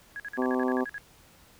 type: tone bursts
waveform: sine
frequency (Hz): 1661.2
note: G#6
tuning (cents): 0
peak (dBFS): -34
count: 10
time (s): 0.16-0.981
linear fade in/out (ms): 0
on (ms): 38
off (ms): 49
type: harmonic tone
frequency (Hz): 127.7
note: C3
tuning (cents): -42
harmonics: 2 / 3 / 4 / 5 / 6 / 7 / 8 / 9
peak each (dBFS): -27 / -30 / -34 / -37 / -38 / -38 / -41 / -38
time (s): 0.37-0.85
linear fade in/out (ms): 20
effects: pink hiss -57 dBFS RMS until 1.59 s